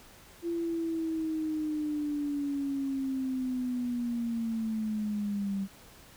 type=linear sweep; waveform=sine; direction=down; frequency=341.7 to 193.5 Hz; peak=-29 dBFS; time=0.42-5.68 s; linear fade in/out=50 ms; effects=pink hiss -54 dBFS RMS until 6.16 s